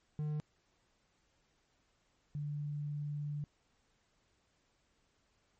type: tone pair in turn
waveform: triangle / sine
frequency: 151 / 146.79 Hz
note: D3 / D3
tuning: +48 / 0 cents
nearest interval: unison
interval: 48 cents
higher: first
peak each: -32 / -36 dBFS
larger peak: first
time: 0.19-0.4 / 2.35-3.44 s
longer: second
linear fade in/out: 0 ms
effects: pink hiss -75 dBFS RMS until 5.59 s + MP3 32 kbps